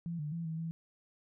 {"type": "tone with pitch steps", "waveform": "sine", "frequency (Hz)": [169.2, 149.2, 167.6, 160.8, 164.3], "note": ["E3", "D3", "E3", "E3", "E3"], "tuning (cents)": [45, 28, 29, -43, -5], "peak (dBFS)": -35, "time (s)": [0.06, 0.71], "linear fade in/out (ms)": 0, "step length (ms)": 130, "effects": []}